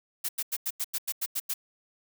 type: noise bursts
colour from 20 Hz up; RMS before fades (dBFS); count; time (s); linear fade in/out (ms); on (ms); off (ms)
blue; -30; 10; 0.24-1.54; 10; 49; 90
effects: none